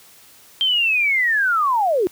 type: linear sweep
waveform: sine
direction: down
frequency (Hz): 3180 to 335.6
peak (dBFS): -15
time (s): 0.61-2.07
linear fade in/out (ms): 0
effects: white hiss -48 dBFS RMS until 2.11 s + high-pass 60 Hz 12 dB/octave